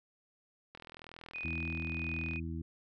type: click train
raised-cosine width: 0.3 ms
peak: -32 dBFS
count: 67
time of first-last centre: 0.75-2.36 s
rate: 41 Hz
type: tone with tremolo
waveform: sine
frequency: 2489 Hz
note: D#7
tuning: in tune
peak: -37 dBFS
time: 1.34-2.4 s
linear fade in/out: 10 ms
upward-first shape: triangle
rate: 1.6 Hz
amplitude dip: 25%
type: harmonic tone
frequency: 82 Hz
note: E2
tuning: 9 cents flat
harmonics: 1 / 2 / 3 / 4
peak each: -39 / -42 / -44 / -45 dBFS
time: 1.44-2.62 s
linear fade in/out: 5 ms
effects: none